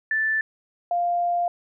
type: tone pair in turn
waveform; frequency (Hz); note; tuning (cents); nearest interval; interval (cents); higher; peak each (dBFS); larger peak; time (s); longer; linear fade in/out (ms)
sine; 1760 / 698.5; A6 / F5; 0 / 0; octave + major third; 1600; first; -20; neither; 0.11-0.41 / 0.91-1.48; second; 2
effects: none